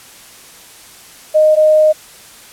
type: tone pair in turn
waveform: sine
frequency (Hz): 618 / 618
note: D#5 / D#5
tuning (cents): -12 / -12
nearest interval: unison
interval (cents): 0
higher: neither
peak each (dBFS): -6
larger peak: neither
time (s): 1.34-1.56 / 1.56-1.93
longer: second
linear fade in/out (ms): 20
effects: white hiss -39 dBFS RMS until 2.52 s + low-pass 12000 Hz 12 dB/octave